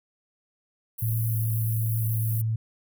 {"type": "high-pass noise", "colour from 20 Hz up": "pink", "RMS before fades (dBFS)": -35, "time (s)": [0.98, 2.42], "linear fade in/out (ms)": 10, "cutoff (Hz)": 11000, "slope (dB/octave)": 48}
{"type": "tone with pitch glide", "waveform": "sine", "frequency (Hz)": [112.4, 111.56], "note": ["A2", "A2"], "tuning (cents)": [37, 24], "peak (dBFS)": -23, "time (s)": [1.02, 2.56], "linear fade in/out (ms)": 5, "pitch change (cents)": -13, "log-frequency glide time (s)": [1.13, 1.47]}
{"effects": []}